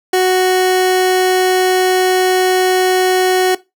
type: tone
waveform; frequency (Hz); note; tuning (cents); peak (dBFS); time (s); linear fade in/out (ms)
30% pulse; 370; F#4; 0; -7; 0.13-3.55; 5
effects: noise-tail reverb RT60 0.2 s tail -18 dB re dry